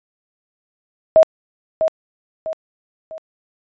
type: tone with echo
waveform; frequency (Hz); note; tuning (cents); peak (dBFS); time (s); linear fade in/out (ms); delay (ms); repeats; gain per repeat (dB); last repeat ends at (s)
sine; 639; D#5; +46; -5; 1.16-1.23; 0; 650; 3; -8; 3.18
effects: resampled to 16000 Hz